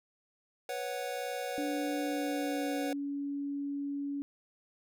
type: chord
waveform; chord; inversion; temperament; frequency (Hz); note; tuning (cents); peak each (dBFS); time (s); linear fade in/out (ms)
square; B suspended second; none; equal with one note detuned; 492.2 / 554.4 / 740; B4 / C#5 / F#5; -6 / 0 / 0; -40; 0.69-2.93; 2
type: tone with pitch glide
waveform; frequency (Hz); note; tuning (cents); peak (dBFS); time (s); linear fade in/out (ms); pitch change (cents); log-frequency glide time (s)
sine; 291.6 to 282.8; D4 to C#4; -12 to +35; -33; 1.58-4.22; 0; -53; 2-2.99
effects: none